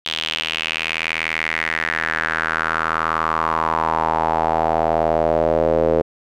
square tone with band-pass filter sweep, 40.27 Hz, E1, 40 cents flat, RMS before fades -20 dBFS, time 0.05-6.02 s, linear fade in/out 10 ms, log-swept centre 3300 to 490 Hz, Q 4.2, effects none

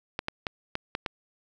clicks, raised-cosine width 0.3 ms, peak -13 dBFS, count 6, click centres 0.191 / 0.284 / 0.468 / 0.754 / 0.951 / 1.062 s, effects none

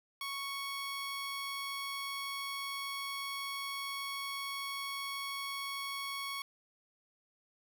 15% pulse tone, 1108.7 Hz, C#6, in tune, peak -31 dBFS, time 0.21-6.42 s, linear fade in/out 2 ms, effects none

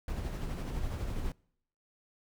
brown noise with tremolo, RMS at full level -34 dBFS, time 0.08-1.32 s, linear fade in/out 2 ms, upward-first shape sine, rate 12 Hz, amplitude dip 35%, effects noise-tail reverb RT60 0.7 s tail -26 dB re dry

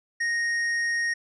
sine tone with hard clipping, 1864.7 Hz, A#6, in tune, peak -25 dBFS, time 0.2-1.14 s, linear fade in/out 10 ms, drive 7 dB, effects resampled to 24000 Hz

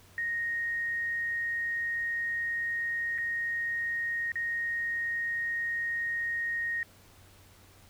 sine tone with dropouts, 1864.7 Hz, A#6, in tune, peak -29 dBFS, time 0.18-6.83 s, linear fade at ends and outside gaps 1 ms, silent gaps 3.18-3.184 / 4.319-4.356 s, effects added 94 Hz sine -59 dBFS peak until 7.89 s + pink hiss -58 dBFS RMS until 7.89 s

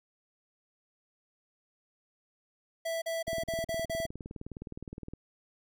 square tone bursts, 659.3 Hz, E5, in tune, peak -32 dBFS, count 6, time 2.85-4.065 s, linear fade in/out 10 ms, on 170 ms, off 39 ms
click train, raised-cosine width 3 ms, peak -28 dBFS, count 37, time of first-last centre 3.28-5.136 s, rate 19.4 Hz
effects none

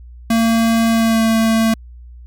square tone with pitch glide, 227.6 to 224.2 Hz, A#3 to A3, -41 to +33 cents, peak -12 dBFS, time 0.3-1.74 s, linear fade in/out 5 ms, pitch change -26 cents, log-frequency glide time 0.89-1.28 s, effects added 60 Hz sine -34 dBFS peak until 2.26 s + MP3 96 kbps

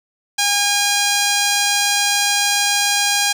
5% pulse tone with notch filter, 813 Hz, G#5, 37 cents flat, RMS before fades -17 dBFS, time 0.38-3.33 s, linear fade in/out 10 ms, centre 11000 Hz, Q 1.8, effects none

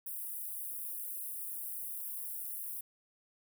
white high-pass noise, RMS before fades -41 dBFS, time 0.06-2.81 s, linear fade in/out 5 ms, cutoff 9700 Hz, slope 48 dB/octave, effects none

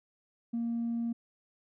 triangle tone with tanh clipping, 233.2 Hz, A#3, 1 cent sharp, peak -30 dBFS, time 0.53-1.13 s, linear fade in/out 10 ms, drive 5 dB, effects none

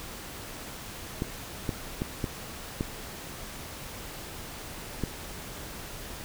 clicks, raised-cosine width 3 ms, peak -15 dBFS, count 6, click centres 1.221 / 1.692 / 2.019 / 2.242 / 2.809 / 5.037 s, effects pink hiss -41 dBFS RMS until 6.24 s

